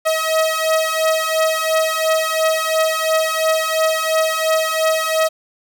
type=beating tone pair; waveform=sawtooth; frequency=636 / 638.9 Hz; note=D#5 / D#5; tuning=+38 / +46 cents; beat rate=2.9 Hz; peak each=-15 / -14 dBFS; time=0.05-5.29 s; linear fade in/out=20 ms; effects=none